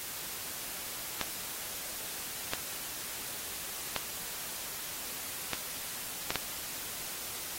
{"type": "clicks", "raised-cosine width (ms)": 0.2, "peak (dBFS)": -12, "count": 6, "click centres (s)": [1.213, 2.535, 3.963, 5.533, 6.305, 6.357], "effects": ["white hiss -40 dBFS RMS until 7.58 s", "AAC 48 kbps"]}